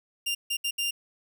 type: tone bursts at uneven times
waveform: sawtooth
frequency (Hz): 2794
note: F7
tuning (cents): 0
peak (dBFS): -23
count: 4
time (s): 0.26-0.35 / 0.5-0.57 / 0.64-0.71 / 0.78-0.91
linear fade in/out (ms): 10
effects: none